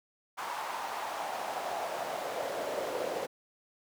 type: noise with high-pass filter sweep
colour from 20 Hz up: brown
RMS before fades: -36 dBFS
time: 0.37-3.27 s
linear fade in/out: 20 ms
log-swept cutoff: 960 to 500 Hz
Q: 3
effects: none